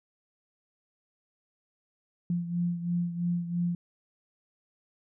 sine beating tone pair, 173 / 176 Hz, F3 / F3, -16 / +14 cents, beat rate 3 Hz, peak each -28 / -34 dBFS, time 2.3-3.75 s, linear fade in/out 2 ms, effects none

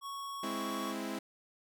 square tone with pitch glide, 1109 to 1116.7 Hz, C#6 to C#6, 0 to +12 cents, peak -40 dBFS, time 0.01-0.95 s, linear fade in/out 50 ms, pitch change +12 cents, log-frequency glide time 0.49-0.71 s
sawtooth chord, Ab augmented, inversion none, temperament equal, 207.7 / 261.6 / 329.6 Hz, Ab3 / C4 / E4, 0 / 0 / 0 cents, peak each -37 dBFS, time 0.43-1.19 s, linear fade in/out 5 ms
effects none

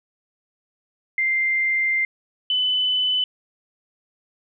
sine tone pair in turn, 2093 / 3009 Hz, C7 / F#7, 0 / +28 cents, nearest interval tritone, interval 628 cents, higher second, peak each -18 dBFS, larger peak neither, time 1.18-2.05 / 2.5-3.24 s, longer first, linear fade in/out 2 ms, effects none

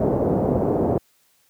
white low-pass noise, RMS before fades -20 dBFS, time 0-0.98 s, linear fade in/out 2 ms, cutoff 590 Hz, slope 24 dB/octave, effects white hiss -62 dBFS RMS until 1.49 s + high-pass 80 Hz 12 dB/octave

